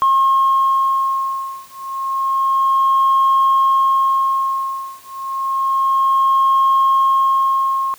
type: beating tone pair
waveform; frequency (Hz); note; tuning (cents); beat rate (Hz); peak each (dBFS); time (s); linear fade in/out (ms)
sine; 1076 / 1076.3; C6 / C6; +48 / +49; 0.3; -15; 0.02-7.94; 0
effects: tanh soft clip ceiling -7 dBFS + white hiss -45 dBFS RMS until 7.98 s